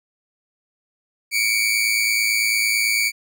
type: tone pair together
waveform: sawtooth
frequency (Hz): 2237 / 2346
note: C#7 / D7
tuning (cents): +15 / -2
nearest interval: minor second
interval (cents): 83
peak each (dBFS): -17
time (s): 1.31-3.12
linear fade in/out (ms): 50
effects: none